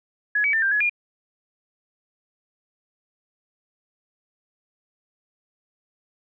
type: tone with pitch steps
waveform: sine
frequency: 1684 / 2277 / 1790 / 1585 / 1689 / 2419 Hz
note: G#6 / C#7 / A6 / G6 / G#6 / D#7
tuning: +24 / +46 / +29 / +19 / +29 / -49 cents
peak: -18 dBFS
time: 0.35-0.896 s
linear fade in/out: 5 ms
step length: 91 ms
effects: none